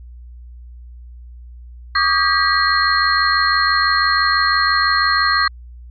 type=tone cluster; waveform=sine; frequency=1142 / 1228 / 1607 / 1936 / 4218 Hz; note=D6 / D#6 / G6 / B6 / C8; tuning=-49 / -23 / +43 / -35 / +13 cents; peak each=-19 dBFS; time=1.95-5.48 s; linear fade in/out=5 ms; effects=added 60 Hz sine -34 dBFS peak until 5.9 s + MP3 96 kbps